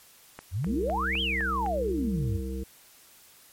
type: click train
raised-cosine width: 0.5 ms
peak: -24 dBFS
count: 6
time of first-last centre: 0.39-1.662 s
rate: 3.93 Hz
type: exponential two-way sweep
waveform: sine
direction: up then down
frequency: 77.78 to 3308 to 77.78 Hz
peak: -26 dBFS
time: 0.51-2.41 s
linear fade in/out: 50 ms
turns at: 1.21 s
type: harmonic tone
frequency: 65.41 Hz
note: C2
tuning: in tune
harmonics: 1 / 3 / 5 / 7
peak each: -32 / -37 / -39 / -40 dBFS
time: 0.66-2.64 s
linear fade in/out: 10 ms
effects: white hiss -55 dBFS RMS until 3.52 s + MP3 64 kbps